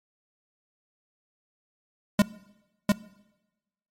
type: tone with echo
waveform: square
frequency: 204.7 Hz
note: G#3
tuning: 25 cents flat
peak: -16 dBFS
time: 2.19-2.22 s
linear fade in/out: 2 ms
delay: 700 ms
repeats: 1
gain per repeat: -2 dB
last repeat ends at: 2.92 s
effects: noise-tail reverb RT60 1.0 s tail -20 dB re dry + MP3 64 kbps